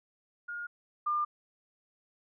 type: tone pair in turn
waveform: sine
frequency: 1425 / 1200.2 Hz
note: F6 / D6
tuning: +34 / +37 cents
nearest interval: minor third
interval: 297 cents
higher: first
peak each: -36 / -27 dBFS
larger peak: second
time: 0.48-0.67 / 1.06-1.25 s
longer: neither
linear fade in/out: 10 ms
effects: none